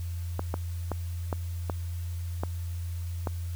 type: clicks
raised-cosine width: 1 ms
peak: -16 dBFS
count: 7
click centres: 0.394 / 0.541 / 0.917 / 1.328 / 1.698 / 2.435 / 3.272 s
effects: added 86 Hz sine -31 dBFS peak until 3.55 s + white hiss -52 dBFS RMS until 3.55 s